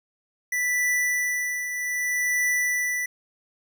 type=tone with tremolo; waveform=square; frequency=1975.5 Hz; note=B6; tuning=in tune; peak=-21 dBFS; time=0.52-3.06 s; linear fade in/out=5 ms; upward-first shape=triangle; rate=0.64 Hz; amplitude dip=60%; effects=none